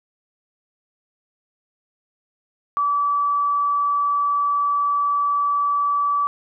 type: tone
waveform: sine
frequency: 1152 Hz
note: D6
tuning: 34 cents flat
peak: -17 dBFS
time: 2.77-6.27 s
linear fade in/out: 0 ms
effects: none